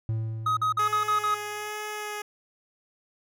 triangle tone with exponential decay, 111.3 Hz, A2, 20 cents sharp, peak -22 dBFS, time 0.09-1.7 s, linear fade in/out 0 ms, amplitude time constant 350 ms
triangle tone bursts, 1262 Hz, D#6, 24 cents sharp, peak -20 dBFS, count 6, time 0.46-1.345 s, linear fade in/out 5 ms, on 110 ms, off 45 ms
10% pulse tone with vibrato, 420.4 Hz, G#4, 21 cents sharp, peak -24 dBFS, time 0.79-2.22 s, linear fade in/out 5 ms, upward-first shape sine, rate 1.2 Hz, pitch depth 12 cents each way
effects none

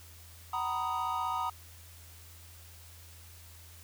triangle chord, B major seventh, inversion second, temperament equal with one note detuned, 752.1 / 932.3 / 987.8 / 1244.5 Hz, F#5 / A#5 / B5 / D#6, +28 / 0 / 0 / 0 cents, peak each -37 / -33 / -36 / -33 dBFS, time 0.53-1.5 s, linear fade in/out 5 ms, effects added 84 Hz sine -52 dBFS peak until 3.83 s + white hiss -55 dBFS RMS until 3.83 s

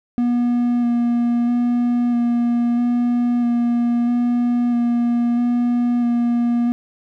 triangle tone with vibrato, 239.8 Hz, A#3, 49 cents sharp, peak -13 dBFS, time 0.18-6.72 s, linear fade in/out 0 ms, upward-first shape square, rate 0.77 Hz, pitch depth 12 cents each way, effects none

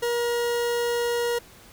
40% pulse tone, 475.7 Hz, A#4, 35 cents sharp, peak -22 dBFS, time 0.02-1.39 s, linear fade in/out 10 ms, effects pink hiss -50 dBFS RMS until 1.72 s

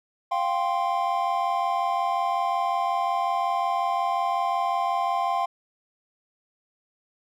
triangle chord, F suspended second, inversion none, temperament equal, 698.5 / 784 / 1046.5 Hz, F5 / G5 / C6, 0 / 0 / 0 cents, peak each -25 dBFS, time 0.31-5.46 s, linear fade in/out 10 ms, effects none

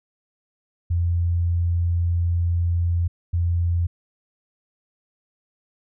sine tone bursts at uneven times, 86 Hz, F2, 26 cents flat, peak -18 dBFS, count 2, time 0.9-3.08 / 3.33-3.87 s, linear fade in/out 10 ms, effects none

